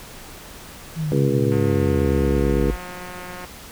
sine exponential sweep, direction down, 164.81 to 49 Hz, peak -21 dBFS, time 0.95-2.78 s, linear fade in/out 50 ms
harmonic tone, 69 Hz, C#2, 7 cents flat, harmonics 2 / 3 / 4 / 5 / 6 / 7, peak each -25 / -25 / -25 / -25 / -25 / -25 dBFS, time 1.12-2.71 s, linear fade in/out 0 ms
click train, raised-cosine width 0.5 ms, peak -21 dBFS, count 348, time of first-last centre 1.52-3.448 s, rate 180 Hz
effects pink hiss -40 dBFS RMS until 3.71 s

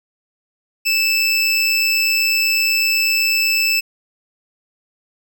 25% pulse tone with amplitude modulation, 2635 Hz, E7, 1 cent flat, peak -9 dBFS, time 0.85-3.81 s, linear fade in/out 20 ms, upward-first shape sine, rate 128 Hz, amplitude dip 30%, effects none

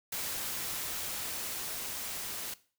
white noise with level ramp, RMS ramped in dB -36 to -39 dBFS, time 0.12-2.54 s, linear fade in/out 5 ms, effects noise-tail reverb RT60 0.4 s tail -18 dB re dry

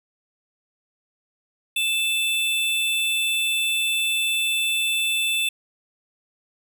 square tone pair together, 2637 / 3520 Hz, E7 / A7, 0 / 0 cents, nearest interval perfect fourth, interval 500 cents, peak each -24 dBFS, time 1.76-5.49 s, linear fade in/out 5 ms, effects none

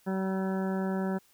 harmonic tone with a mistuned harmonic, 190.3 Hz, F#3, 49 cents sharp, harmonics 1 / 2 / 3 / 4 / 5 / 7 / 8 / 9, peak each -29 / -35 / -39 / -41 / -43 / -46 / -47 / -48 dBFS, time 0.06-1.19 s, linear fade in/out 20 ms, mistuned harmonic 5, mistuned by +20 cents, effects white hiss -64 dBFS RMS until 1.33 s

